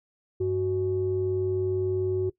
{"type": "tone pair together", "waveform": "sine", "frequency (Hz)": [98, 371.2], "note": ["G2", "F#4"], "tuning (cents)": [0, 6], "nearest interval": "octave + major seventh", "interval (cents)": 2306, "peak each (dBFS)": [-30, -23], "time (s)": [0.4, 2.3], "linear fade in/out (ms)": 10, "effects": ["noise-tail reverb RT60 0.1 s tail -19 dB re dry", "tanh soft clip ceiling -17 dBFS"]}